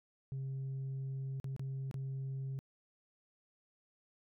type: tone with dropouts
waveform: sine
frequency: 134.3 Hz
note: C3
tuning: 46 cents sharp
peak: -35 dBFS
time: 0.32-2.59 s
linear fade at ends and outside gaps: 0 ms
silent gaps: 1.4-1.443 / 1.564-1.595 / 1.912-1.942 s
effects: tanh soft clip ceiling -36 dBFS